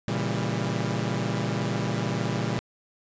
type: chord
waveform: sawtooth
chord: A# diminished seventh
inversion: none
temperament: equal with one note detuned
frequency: 116.54 / 138.59 / 164.81 / 198.62 Hz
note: A#2 / C#3 / E3 / G3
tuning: 0 / 0 / 0 / +23 cents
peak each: -26 / -28 / -28 / -27 dBFS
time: 0.08-2.59 s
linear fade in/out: 0 ms
effects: resampled to 16000 Hz